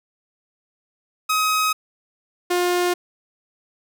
sawtooth tone pair in turn, 1266 / 355.3 Hz, D#6 / F4, +30 / +30 cents, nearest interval octave + minor seventh, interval 2200 cents, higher first, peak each -14 dBFS, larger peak neither, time 1.29-1.73 / 2.5-2.94 s, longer neither, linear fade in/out 10 ms, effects none

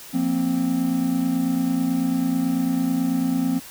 triangle chord, F suspended fourth, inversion none, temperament just, 174.61 / 232.8 / 261.9 Hz, F3 / Bb3 / C4, 0 / -2 / +2 cents, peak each -25 / -24 / -19 dBFS, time 0.13-3.6 s, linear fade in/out 20 ms, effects white hiss -41 dBFS RMS until 3.7 s

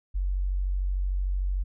sine tone, 46.65 Hz, F#1, 15 cents sharp, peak -24 dBFS, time 0.14-1.64 s, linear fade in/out 20 ms, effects none

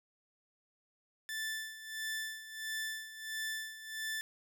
sawtooth tone with tremolo, 1760 Hz, A6, in tune, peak -32 dBFS, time 1.29-4.21 s, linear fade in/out 0 ms, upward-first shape sine, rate 1.5 Hz, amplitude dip 75%, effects none

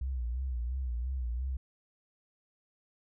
sine tone with vibrato, 62.3 Hz, B1, 16 cents sharp, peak -31 dBFS, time 0.01-1.57 s, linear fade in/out 5 ms, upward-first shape sine, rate 2.9 Hz, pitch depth 110 cents each way, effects none

